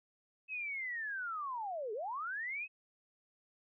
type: linear two-way sweep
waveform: sine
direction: down then up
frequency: 2599 to 404.7 to 2599 Hz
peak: -37 dBFS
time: 0.48-2.68 s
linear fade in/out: 50 ms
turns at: 1.93 s
effects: none